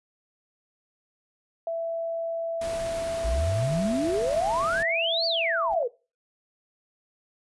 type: tone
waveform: sine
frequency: 664 Hz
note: E5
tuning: 12 cents sharp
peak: -26 dBFS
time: 1.67-5.83 s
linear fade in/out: 2 ms
type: noise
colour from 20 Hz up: pink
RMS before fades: -38 dBFS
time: 2.61-4.83 s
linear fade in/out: 5 ms
type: exponential two-way sweep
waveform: sine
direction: up then down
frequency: 51.91 to 4689 to 449.2 Hz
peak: -24 dBFS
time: 3.24-5.88 s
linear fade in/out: 10 ms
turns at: 5.26 s
type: noise with exponential growth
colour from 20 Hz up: brown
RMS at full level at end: -42 dBFS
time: 5.62-5.74 s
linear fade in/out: 1 ms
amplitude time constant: 25 ms
effects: noise-tail reverb RT60 0.3 s tail -20 dB re dry + resampled to 24000 Hz